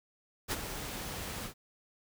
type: noise with ADSR envelope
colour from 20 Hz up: pink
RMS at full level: -31 dBFS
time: 0.48-1.54 s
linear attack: 38 ms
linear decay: 36 ms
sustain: -9 dB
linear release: 93 ms
effects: none